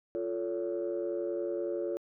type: chord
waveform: sine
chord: F augmented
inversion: none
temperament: equal with one note detuned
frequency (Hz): 349.2 / 440 / 563.7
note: F4 / A4 / C#5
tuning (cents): 0 / 0 / +29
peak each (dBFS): -33 / -36 / -35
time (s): 0.15-1.97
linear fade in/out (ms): 0
effects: tanh soft clip ceiling -24 dBFS